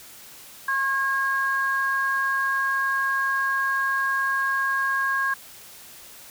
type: tone pair together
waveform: sine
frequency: 1080 / 1629.8 Hz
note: C#6 / G#6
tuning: -45 / -33 cents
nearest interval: perfect fifth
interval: 712 cents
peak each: -25 / -22 dBFS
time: 0.68-5.34 s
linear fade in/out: 5 ms
effects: tanh soft clip ceiling -13 dBFS + white hiss -45 dBFS RMS until 6.3 s